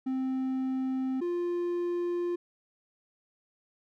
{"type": "tone pair in turn", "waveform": "triangle", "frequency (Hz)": [261.6, 349.6], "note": ["C4", "F4"], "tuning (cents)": [0, 2], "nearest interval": "perfect fourth", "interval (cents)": 502, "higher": "second", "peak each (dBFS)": -26, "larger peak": "neither", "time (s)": [[0.06, 1.21], [1.21, 2.36]], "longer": "neither", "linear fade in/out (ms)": 10, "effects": []}